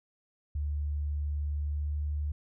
sine tone with pitch glide, 73.42 to 74.02 Hz, D2 to D2, 0 to +14 cents, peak -29 dBFS, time 0.55-2.32 s, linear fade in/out 5 ms, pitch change +14 cents, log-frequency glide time 1.59-1.97 s, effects none

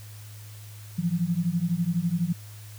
sine beating tone pair, 166.1 / 178.1 Hz, E3 / F3, +13 / +34 cents, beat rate 12 Hz, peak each -26 / -26 dBFS, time 0.98-2.33 s, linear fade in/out 10 ms, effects added 105 Hz sine -41 dBFS peak until 2.78 s + white hiss -50 dBFS RMS until 2.78 s

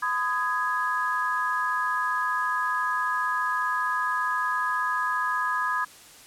sine chord, G# minor, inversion first, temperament equal with one note detuned, 1009.7 / 1244.5 / 1661.2 Hz, B5 / D#6 / G#6, +38 / 0 / 0 cents, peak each -28 dBFS, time 0.02-5.85 s, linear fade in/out 10 ms, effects white hiss -49 dBFS RMS until 6.26 s + low-pass 11000 Hz 12 dB/octave

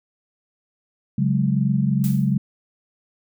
sine chord, C# suspended fourth, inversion none, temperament equal, 138.59 / 185 / 207.7 Hz, C#3 / F#3 / G#3, 0 / 0 / 0 cents, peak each -20 / -22 / -22 dBFS, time 1.18-2.38 s, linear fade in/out 5 ms
blue noise with exponential decay, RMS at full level -31 dBFS, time 2.04-2.36 s, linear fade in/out 1 ms, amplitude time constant 69 ms
effects none

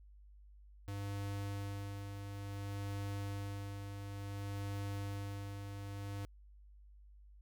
square tone with tremolo, 100.3 Hz, G2, 40 cents sharp, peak -39 dBFS, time 0.88-6.25 s, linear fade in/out 0 ms, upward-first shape sine, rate 0.57 Hz, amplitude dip 45%, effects added 50 Hz sine -56 dBFS peak until 7.41 s

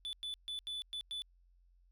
triangle tone bursts at uneven times, 3481 Hz, A7, 19 cents flat, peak -37 dBFS, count 6, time 0.05-0.13 / 0.23-0.34 / 0.48-0.59 / 0.67-0.82 / 0.93-1.01 / 1.11-1.22 s, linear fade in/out 0 ms, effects added 44 Hz sine -64 dBFS peak until 1.91 s

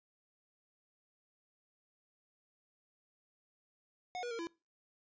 square tone with pitch steps, 728 / 482.7 / 461.6 / 335.8 Hz, F#5 / B4 / A#4 / E4, -28 / -40 / -17 / +32 cents, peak -39 dBFS, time 4.15-4.47 s, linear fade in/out 0 ms, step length 80 ms, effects noise-tail reverb RT60 0.3 s tail -23 dB re dry + resampled to 16000 Hz

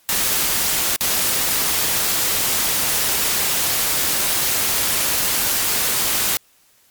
white noise with dropouts, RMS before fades -19 dBFS, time 0.09-6.37 s, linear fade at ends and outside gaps 0 ms, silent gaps 0.961-1.009 s, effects white hiss -56 dBFS RMS until 6.9 s + MP3 96 kbps

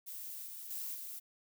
violet noise with level steps, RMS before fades -45 / -47 / -41 / -45 dBFS, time 0.06-1.2 s, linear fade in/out 20 ms, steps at 0.46 / 0.7 / 0.94 s, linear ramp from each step 10 ms, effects none

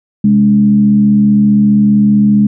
sine tone with frequency modulation, 207.7 Hz, G#3, in tune, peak -5 dBFS, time 0.24-2.47 s, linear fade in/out 5 ms, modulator 75.2 Hz, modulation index 0.46, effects none

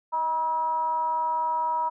sine tone with frequency modulation, 960 Hz, B5, 49 cents flat, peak -23 dBFS, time 0.12-1.9 s, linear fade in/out 20 ms, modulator 332 Hz, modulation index 0.39, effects none

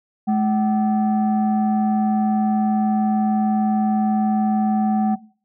sine tone pair together, 213.2 / 759.8 Hz, G#3 / F#5, +46 / +46 cents, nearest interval octave + minor seventh, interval 2200 cents, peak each -15 / -21 dBFS, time 0.27-5.16 s, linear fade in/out 20 ms, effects noise-tail reverb RT60 0.4 s tail -19 dB re dry + tanh soft clip ceiling -12 dBFS

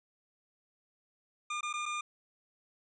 25% pulse tone with dropouts, 1207 Hz, D6, 47 cents sharp, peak -30 dBFS, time 1.5-2.01 s, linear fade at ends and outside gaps 5 ms, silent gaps 1.609-1.629 / 1.729-1.737 / 1.857-1.86 s, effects resampled to 22050 Hz

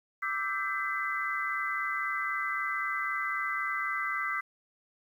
sine chord, E minor seventh, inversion third, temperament equal with one note detuned, 1174.7 / 1318.5 / 1568 / 2021 Hz, D6 / E6 / G6 / B6, 0 / 0 / 0 / +39 cents, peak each -35 / -37 / -36 / -33 dBFS, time 0.22-4.41 s, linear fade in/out 10 ms, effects 10-bit

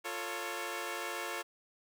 10% pulse chord, F augmented, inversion none, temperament equal with one note detuned, 349.2 / 444.9 / 554.4 Hz, F4 / A4 / C#5, 0 / +19 / 0 cents, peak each -33 dBFS, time 0.04-1.43 s, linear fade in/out 20 ms, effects none

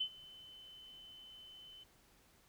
sine tone with ADSR envelope, 3043 Hz, F#7, 48 cents sharp, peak -32 dBFS, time 0-1.84 s, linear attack 9 ms, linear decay 76 ms, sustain -21 dB, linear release 10 ms, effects pink hiss -68 dBFS RMS until 2.48 s

